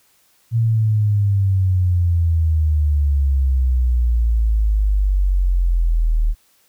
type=exponential sweep; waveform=sine; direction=down; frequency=116.54 to 38.21 Hz; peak=-13 dBFS; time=0.51-6.35 s; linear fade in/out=50 ms; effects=white hiss -58 dBFS RMS until 6.68 s